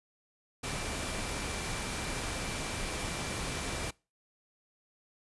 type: tone in noise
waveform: sine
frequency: 2349 Hz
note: D7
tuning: in tune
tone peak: -47 dBFS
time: 0.63-3.91 s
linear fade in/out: 10 ms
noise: pink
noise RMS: -36 dBFS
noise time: 0.63-3.91 s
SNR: -14 dB
effects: noise-tail reverb RT60 0.3 s tail -24 dB re dry + resampled to 24000 Hz